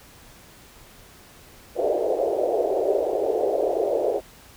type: band-pass noise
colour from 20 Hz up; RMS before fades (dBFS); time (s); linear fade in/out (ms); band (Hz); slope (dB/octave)
pink; -23; 1.75-4.21; 50; 380 to 680; 48
effects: pink hiss -49 dBFS RMS until 4.56 s